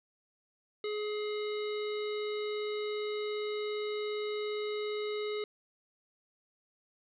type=harmonic tone; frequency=421.3 Hz; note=G#4; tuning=25 cents sharp; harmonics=1 / 3 / 5 / 7 / 9 / 10; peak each=-33 / -46 / -45 / -50 / -47 / -54 dBFS; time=0.84-5.44 s; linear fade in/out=2 ms; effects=none